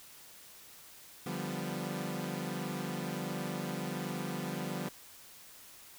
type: chord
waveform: sawtooth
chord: G dominant seventh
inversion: second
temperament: equal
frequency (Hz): 146.83 / 174.61 / 196 / 246.9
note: D3 / F3 / G3 / B3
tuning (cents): 0 / 0 / 0 / 0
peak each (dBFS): -38 / -36 / -37 / -38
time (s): 1.26-4.89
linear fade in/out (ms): 5
effects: white hiss -54 dBFS RMS until 5.98 s